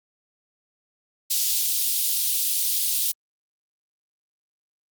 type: high-pass noise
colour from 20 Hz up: white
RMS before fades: -23 dBFS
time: 1.3-3.12 s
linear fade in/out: 10 ms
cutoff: 3400 Hz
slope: 24 dB/octave
effects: Opus 48 kbps